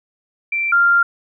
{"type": "tone pair in turn", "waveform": "sine", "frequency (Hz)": [2349, 1393], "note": ["D7", "F6"], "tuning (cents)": [0, -5], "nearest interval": "major sixth", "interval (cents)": 905, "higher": "first", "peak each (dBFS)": [-17, -10], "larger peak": "second", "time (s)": [[0.52, 0.72], [0.72, 1.03]], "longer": "second", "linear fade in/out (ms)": 5, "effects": []}